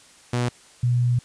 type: tone pair in turn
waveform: sawtooth / sine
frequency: 122 / 122 Hz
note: B2 / B2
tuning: -21 / -21 cents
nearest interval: unison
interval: 0 cents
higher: neither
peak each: -17 dBFS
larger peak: neither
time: 0.33-0.49 / 0.83-1.19 s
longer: second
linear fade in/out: 5 ms
effects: white hiss -51 dBFS RMS until 1.24 s + resampled to 22050 Hz